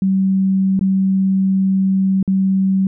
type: tone with dropouts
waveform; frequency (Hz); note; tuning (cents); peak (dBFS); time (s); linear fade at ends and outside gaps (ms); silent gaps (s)
sine; 191.6; G3; -39; -12; 0.02-2.87; 2; 0.793-0.81 / 2.228-2.277
effects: none

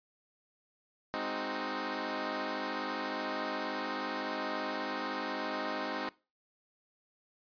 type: chord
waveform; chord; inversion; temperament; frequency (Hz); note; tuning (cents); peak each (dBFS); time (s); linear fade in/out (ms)
10% pulse; Ab dominant seventh; none; equal; 207.7 / 261.6 / 311.1 / 370; Ab3 / C4 / Eb4 / Gb4; 0 / 0 / 0 / 0; -34 / -30 / -30 / -35; 1.14-6.09; 0
effects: noise-tail reverb RT60 0.3 s tail -21 dB re dry + resampled to 11025 Hz

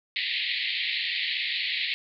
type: band-pass noise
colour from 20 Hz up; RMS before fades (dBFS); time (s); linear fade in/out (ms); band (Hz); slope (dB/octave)
pink; -29; 0.16-1.94; 0; 1900 to 4400; 96
effects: none

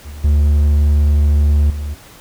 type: tone with level steps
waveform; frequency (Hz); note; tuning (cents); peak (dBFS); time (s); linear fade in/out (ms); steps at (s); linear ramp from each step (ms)
triangle; 73.42; D2; 0; -26 / -7 / -18; 0.04-1.95; 20; 0.24 / 1.7; 5
effects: pink hiss -41 dBFS RMS until 2.2 s

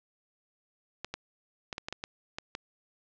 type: clicks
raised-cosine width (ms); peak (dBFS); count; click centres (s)
0.2; -18; 9; 1.046 / 1.14 / 1.728 / 1.781 / 1.885 / 1.926 / 2.039 / 2.385 / 2.551
effects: low-pass 6000 Hz 12 dB/octave

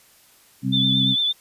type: harmonic tone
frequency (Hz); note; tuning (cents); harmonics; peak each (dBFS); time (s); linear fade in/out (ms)
65.41; C2; 0; 2 / 3 / 4; -24 / -24 / -24; 0.62-1.16; 50
type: tone with vibrato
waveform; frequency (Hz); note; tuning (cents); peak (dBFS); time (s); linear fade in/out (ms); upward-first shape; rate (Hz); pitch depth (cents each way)
sine; 3520; A7; 0; -18; 0.72-1.33; 20; sine; 8.8; 33
effects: white hiss -54 dBFS RMS until 1.4 s + resampled to 32000 Hz

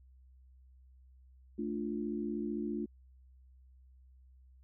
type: chord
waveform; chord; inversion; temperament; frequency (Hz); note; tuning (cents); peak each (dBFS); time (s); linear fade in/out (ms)
sine; D minor; second; equal; 220 / 293.7 / 349.2; A3 / D4 / F4; 0 / 0 / 0; -37 / -39 / -39; 1.58-2.86; 10
effects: added 64 Hz sine -57 dBFS peak until 4.63 s

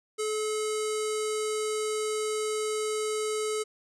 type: tone with low-pass filter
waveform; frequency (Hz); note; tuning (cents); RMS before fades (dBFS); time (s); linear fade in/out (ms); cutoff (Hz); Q
square; 430; A4; -40; -30; 0.18-3.64; 20; 8500; 3.7
effects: none

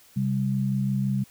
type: tone pair together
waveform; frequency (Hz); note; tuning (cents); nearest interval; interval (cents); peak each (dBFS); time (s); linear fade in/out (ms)
sine; 132.3 / 198.23; C3 / G3; +20 / +20; perfect fifth; 700; -25; 0.16-1.24; 10
effects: white hiss -55 dBFS RMS until 1.3 s

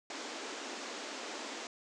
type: band-pass noise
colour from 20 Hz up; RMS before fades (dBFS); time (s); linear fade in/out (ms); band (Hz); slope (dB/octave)
pink; -43; 0.1-1.67; 2; 250 to 7500; 48
effects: none

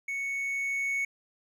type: tone with level ramp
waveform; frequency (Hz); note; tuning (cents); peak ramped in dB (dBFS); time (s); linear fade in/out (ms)
triangle; 2217; C#7; 0; -29 to -25; 0.08-1.05; 5
effects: none

